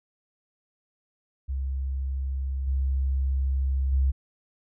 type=tone with level steps; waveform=sine; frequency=66.9 Hz; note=C2; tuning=39 cents sharp; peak=-26 / -22 / -19 dBFS; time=1.48-4.12 s; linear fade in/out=20 ms; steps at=2.67 / 3.92 s; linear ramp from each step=10 ms; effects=none